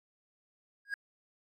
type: tone with exponential growth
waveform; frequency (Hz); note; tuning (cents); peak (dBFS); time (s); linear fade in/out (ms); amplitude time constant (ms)
triangle; 1637; G#6; -25; -27; 0.85-0.94; 2; 19
effects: AAC 32 kbps